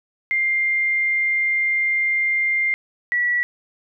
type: tone pair in turn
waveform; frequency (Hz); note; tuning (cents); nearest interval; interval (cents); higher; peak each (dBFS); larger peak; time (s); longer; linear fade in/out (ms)
sine; 2100 / 1942.6; C7 / B6; +6 / -29; minor second; 135; first; -17; neither; 0.31-2.74 / 3.12-3.43; first; 0
effects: none